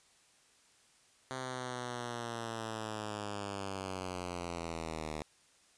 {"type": "linear sweep", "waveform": "5% pulse", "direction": "down", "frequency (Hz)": [130.81, 75.9], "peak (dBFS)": -27, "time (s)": [1.31, 5.22], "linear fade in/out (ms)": 0, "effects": ["white hiss -66 dBFS RMS until 5.77 s", "resampled to 22050 Hz"]}